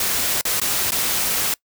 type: noise with dropouts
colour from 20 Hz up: white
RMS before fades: -21 dBFS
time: 0-1.54 s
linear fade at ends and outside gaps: 2 ms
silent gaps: 0.412-0.452 / 0.6-0.615 / 0.907-0.919 s
effects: noise-tail reverb RT60 0.1 s tail -24 dB re dry